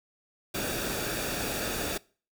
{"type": "noise with comb filter", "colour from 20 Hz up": "pink", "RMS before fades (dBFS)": -32, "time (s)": [0.54, 1.98], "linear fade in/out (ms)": 10, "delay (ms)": 0.97, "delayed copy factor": -0.55, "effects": ["noise-tail reverb RT60 0.4 s tail -23 dB re dry"]}